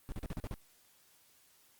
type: noise bursts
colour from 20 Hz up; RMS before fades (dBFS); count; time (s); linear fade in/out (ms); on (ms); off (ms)
brown; -38; 7; 0.09-0.54; 0; 30; 40
effects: white hiss -66 dBFS RMS until 1.79 s + Opus 32 kbps